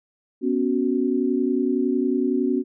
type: chord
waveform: sine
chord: B suspended second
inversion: none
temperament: just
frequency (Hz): 246.9 / 277.8 / 370.4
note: B3 / C#4 / F#4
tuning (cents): 0 / +4 / +2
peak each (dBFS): -23 / -23 / -24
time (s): 0.41-2.64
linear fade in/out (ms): 50
effects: none